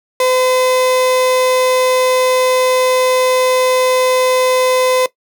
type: tone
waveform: 35% pulse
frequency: 510 Hz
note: C5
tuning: 44 cents flat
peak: -9 dBFS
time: 0.2-5.06 s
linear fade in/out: 2 ms
effects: noise-tail reverb RT60 0.1 s tail -17 dB re dry